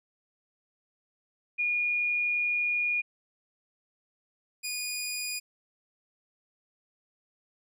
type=tone pair in turn; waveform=sine / 15% pulse; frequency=2437 / 2457 Hz; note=D#7 / D#7; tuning=-37 / -22 cents; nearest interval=unison; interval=15 cents; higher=second; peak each=-25 dBFS; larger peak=neither; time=1.58-3.02 / 4.63-5.4 s; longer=first; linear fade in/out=20 ms; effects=none